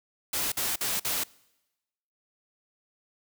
white noise bursts, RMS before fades -29 dBFS, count 4, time 0.33-1.237 s, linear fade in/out 5 ms, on 190 ms, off 49 ms, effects noise-tail reverb RT60 1.0 s tail -24 dB re dry

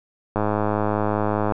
click train, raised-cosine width 1 ms, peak -8 dBFS, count 123, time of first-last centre 0.36-1.522 s, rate 105 Hz, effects none

